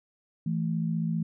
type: tone pair together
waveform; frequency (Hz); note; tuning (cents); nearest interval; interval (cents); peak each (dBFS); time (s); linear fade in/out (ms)
sine; 164.81 / 220; E3 / A3; 0 / 0; perfect fourth; 500; -27 / -31; 0.46-1.23; 5
effects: none